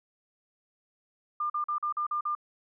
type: tone bursts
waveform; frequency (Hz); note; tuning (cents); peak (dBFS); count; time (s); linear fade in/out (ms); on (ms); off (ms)
sine; 1200; D6; +37; -27; 7; 1.4-2.351; 5; 99; 43
effects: none